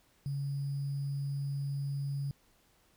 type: tone with sample-and-hold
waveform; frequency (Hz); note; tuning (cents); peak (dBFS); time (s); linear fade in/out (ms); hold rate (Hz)
sine; 140; C#3; +18; -32; 0.26-2.31; 0; 4900
effects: pink hiss -68 dBFS RMS until 2.96 s